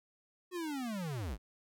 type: linear sweep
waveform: square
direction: down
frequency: 370 to 42.92 Hz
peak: -37 dBFS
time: 0.51-1.38 s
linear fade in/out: 50 ms
effects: none